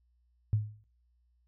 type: tone with exponential decay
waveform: sine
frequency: 106.6 Hz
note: G#2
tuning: 46 cents sharp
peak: -22 dBFS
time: 0.53-0.84 s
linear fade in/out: 0 ms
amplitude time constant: 66 ms
effects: noise-tail reverb RT60 0.3 s tail -17 dB re dry + added 60 Hz sine -67 dBFS peak until 1.47 s